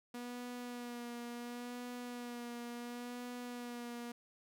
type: tone with vibrato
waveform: sawtooth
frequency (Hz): 241.8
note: B3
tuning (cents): -36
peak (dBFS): -39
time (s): 0.14-4.12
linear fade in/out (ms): 5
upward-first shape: sine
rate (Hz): 0.71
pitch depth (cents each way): 24
effects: none